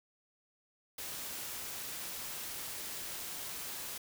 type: noise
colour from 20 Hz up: white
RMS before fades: -42 dBFS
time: 0.98-3.98 s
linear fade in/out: 5 ms
effects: none